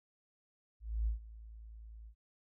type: tone with ADSR envelope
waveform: sine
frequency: 55 Hz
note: A1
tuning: in tune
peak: -29 dBFS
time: 0.8-2.15 s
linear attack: 270 ms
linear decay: 120 ms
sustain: -19 dB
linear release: 76 ms
effects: none